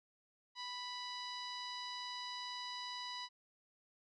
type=tone with low-pass filter; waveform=sawtooth; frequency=987.8 Hz; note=B5; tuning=in tune; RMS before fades=-45 dBFS; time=0.55-3.29 s; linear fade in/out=50 ms; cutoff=4500 Hz; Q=7.5; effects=none